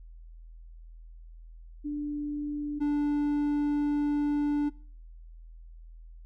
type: tone pair in turn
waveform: sine / triangle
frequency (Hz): 293.7 / 292.4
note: D4 / D4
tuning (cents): 0 / -7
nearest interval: unison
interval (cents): 7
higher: first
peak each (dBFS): -30 / -22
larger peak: second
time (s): 1.84-2.8 / 2.8-4.7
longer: second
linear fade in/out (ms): 20
effects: noise-tail reverb RT60 0.5 s tail -24 dB re dry + added 41 Hz sine -45 dBFS peak until 6.25 s